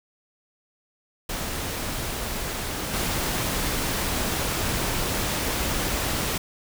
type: noise with level steps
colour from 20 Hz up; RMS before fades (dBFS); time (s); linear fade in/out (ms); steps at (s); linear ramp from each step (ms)
pink; -30 / -26; 1.29-6.38; 5; 2.93; 10
effects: none